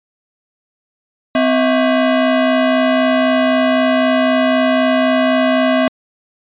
40% pulse ring-modulated tone, 449.9 Hz, A4, 39 cents sharp, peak -7 dBFS, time 1.35-5.88 s, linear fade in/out 2 ms, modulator 193 Hz, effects resampled to 8000 Hz

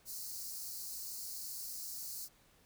white high-pass noise, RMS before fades -44 dBFS, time 0.05-2.29 s, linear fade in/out 50 ms, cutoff 4200 Hz, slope 96 dB/octave, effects pink hiss -67 dBFS RMS until 2.65 s

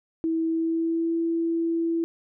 sine tone with pitch glide, 325.5 to 332.3 Hz, E4 to E4, -22 to +14 cents, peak -22 dBFS, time 0.24-2.04 s, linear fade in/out 0 ms, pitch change +36 cents, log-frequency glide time 0.46-1.15 s, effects none

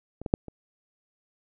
clicks, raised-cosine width 2 ms, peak -25 / -17 / -6 / -26 dBFS, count 4, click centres 0.216 / 0.262 / 0.339 / 0.483 s, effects none

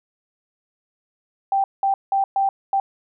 sine tone bursts at uneven times, 784 Hz, G5, in tune, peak -16 dBFS, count 5, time 1.52-1.64 / 1.83-1.94 / 2.12-2.24 / 2.36-2.49 / 2.73-2.8 s, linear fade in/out 2 ms, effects none

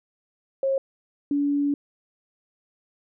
sine tone pair in turn, 540 / 286.1 Hz, C#5 / D4, -45 / -45 cents, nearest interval major seventh, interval 1100 cents, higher first, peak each -20 dBFS, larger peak neither, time 0.63-0.78 / 1.31-1.74 s, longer second, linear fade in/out 2 ms, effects none

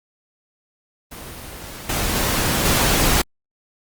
pink noise with level steps, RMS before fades -35 / -22 / -20 / -17 dBFS, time 1.11-3.22 s, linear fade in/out 10 ms, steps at 1.89 / 2.15 / 2.65 s, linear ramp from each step 5 ms, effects Opus 24 kbps

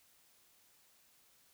silence, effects white hiss -68 dBFS RMS until 1.53 s

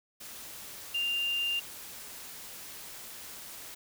sine tone in noise, 2794 Hz, F7, in tune, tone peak -28 dBFS, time 0.94-1.6 s, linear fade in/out 10 ms, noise white, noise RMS -45 dBFS, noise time 0.2-3.75 s, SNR +14 dB, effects none

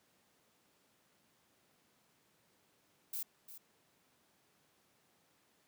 violet noise with echo, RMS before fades -40 dBFS, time 3.13-3.23 s, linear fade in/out 5 ms, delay 350 ms, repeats 1, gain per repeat -12 dB, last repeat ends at 3.58 s, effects pink hiss -72 dBFS RMS until 5.67 s + high-pass 150 Hz 12 dB/octave

